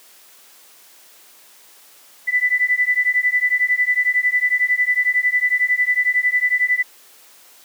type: beating tone pair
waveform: sine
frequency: 1984 / 1995 Hz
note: B6 / B6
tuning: +7 / +17 cents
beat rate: 11 Hz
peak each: -18 dBFS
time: 2.27-6.83 s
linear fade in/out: 20 ms
effects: white hiss -48 dBFS RMS until 7.64 s + high-pass 300 Hz 12 dB/octave